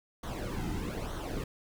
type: noise with flanger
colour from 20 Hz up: brown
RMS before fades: -36 dBFS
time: 0.23-1.44 s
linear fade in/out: 5 ms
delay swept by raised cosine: 0.4 to 1.8 ms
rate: 1.1 Hz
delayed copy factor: -0.65
effects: none